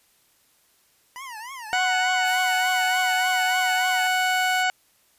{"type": "tone with vibrato", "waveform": "25% pulse", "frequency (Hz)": 968, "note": "B5", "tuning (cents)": -35, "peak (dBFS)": -31, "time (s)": [1.16, 4.07], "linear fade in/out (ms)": 0, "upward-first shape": "triangle", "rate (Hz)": 3.4, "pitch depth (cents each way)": 250}
{"type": "harmonic tone", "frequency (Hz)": 740, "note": "F#5", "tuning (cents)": 0, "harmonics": [1, 2, 3, 4, 5, 6, 7, 8, 9, 10], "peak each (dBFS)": [-23, -24, -28, -30, -42, -37, -45, -46, -47, -37], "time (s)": [1.73, 4.7], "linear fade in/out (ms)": 0}
{"type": "noise", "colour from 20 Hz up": "blue", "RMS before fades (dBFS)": -37, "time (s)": [2.23, 4.65], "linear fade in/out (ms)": 50}
{"effects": ["white hiss -62 dBFS RMS until 5.18 s", "resampled to 32000 Hz"]}